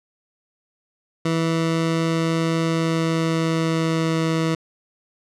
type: tone with pitch glide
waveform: 20% pulse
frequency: 163.8 to 162.01 Hz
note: E3 to E3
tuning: -11 to -30 cents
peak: -14 dBFS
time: 1.25-4.55 s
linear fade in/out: 5 ms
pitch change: -19 cents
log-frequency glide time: 2.53-4.28 s
effects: low-pass 7000 Hz 12 dB/octave